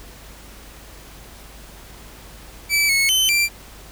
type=tone with pitch steps; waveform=sawtooth; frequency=2310 / 2194 / 3059 / 2358 Hz; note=D7 / C#7 / G7 / D7; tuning=-29 / -18 / -43 / +6 cents; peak=-12 dBFS; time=2.69-3.49 s; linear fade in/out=50 ms; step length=200 ms; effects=added 51 Hz sine -43 dBFS peak until 3.91 s + pink hiss -43 dBFS RMS until 3.91 s